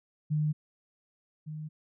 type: tone pair in turn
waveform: sine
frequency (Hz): 151.9 / 154.02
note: D#3 / D#3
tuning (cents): -41 / -17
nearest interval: unison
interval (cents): 24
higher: second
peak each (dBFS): -25 / -36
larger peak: first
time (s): 0.3-0.53 / 1.46-1.69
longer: neither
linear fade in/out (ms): 20
effects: none